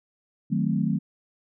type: chord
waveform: sine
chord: D# diminished seventh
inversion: none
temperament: equal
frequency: 155.56 / 185 / 220 / 261.6 Hz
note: D#3 / F#3 / A3 / C4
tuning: 0 / 0 / 0 / 0 cents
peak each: -27 / -26 / -26 / -31 dBFS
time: 0.5-0.99 s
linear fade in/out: 20 ms
effects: none